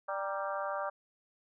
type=harmonic tone with a mistuned harmonic; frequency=196.5 Hz; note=G3; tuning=4 cents sharp; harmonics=3 / 4 / 5 / 6 / 7 / 8; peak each=-37 / -40 / -42 / -39 / -43 / -45 dBFS; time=0.08-0.9 s; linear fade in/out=10 ms; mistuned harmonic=5; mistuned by=-69 cents; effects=none